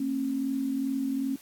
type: tone pair together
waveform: sine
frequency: 228.3 / 270.9 Hz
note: A#3 / C#4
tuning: -36 / -40 cents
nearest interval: minor third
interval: 296 cents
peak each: -34 / -27 dBFS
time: 0-1.36 s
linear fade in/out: 5 ms
effects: white hiss -53 dBFS RMS until 1.41 s + AAC 64 kbps